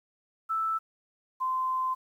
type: tone pair in turn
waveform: sine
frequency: 1318.5 / 1034.8 Hz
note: E6 / C6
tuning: 0 / -19 cents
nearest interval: major third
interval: 419 cents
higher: first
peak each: -26 dBFS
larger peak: neither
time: 0.49-0.79 / 1.4-1.95 s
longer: second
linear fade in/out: 20 ms
effects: 10-bit